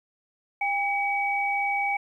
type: tone pair together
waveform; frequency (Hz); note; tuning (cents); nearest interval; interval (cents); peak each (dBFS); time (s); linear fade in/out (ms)
sine; 803 / 2271; G5 / C#7; +41 / +41; octave + tritone; 1800; -26; 0.61-1.97; 5
effects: 10-bit